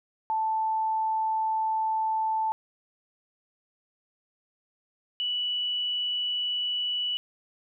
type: tone pair in turn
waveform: sine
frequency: 880 / 2954 Hz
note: A5 / F#7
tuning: 0 / -3 cents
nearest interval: octave + major sixth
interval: 2097 cents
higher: second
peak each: -24 / -26 dBFS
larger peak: first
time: 0.3-2.52 / 5.2-7.17 s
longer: first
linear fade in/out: 0 ms
effects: none